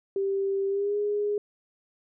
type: tone with pitch glide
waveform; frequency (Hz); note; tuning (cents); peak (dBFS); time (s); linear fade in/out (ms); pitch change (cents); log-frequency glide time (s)
sine; 392 to 413.4; G4 to G#4; 0 to -8; -24; 0.16-1.38; 2; +92; 0.68-0.97
effects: none